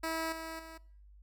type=tone with level steps; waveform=10% pulse; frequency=324.1 Hz; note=E4; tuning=29 cents flat; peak=-25 / -32 / -39 dBFS; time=0.03-0.78 s; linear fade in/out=10 ms; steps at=0.32 / 0.59 s; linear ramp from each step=5 ms; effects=noise-tail reverb RT60 0.7 s tail -24 dB re dry + added 50 Hz sine -54 dBFS peak until 1.22 s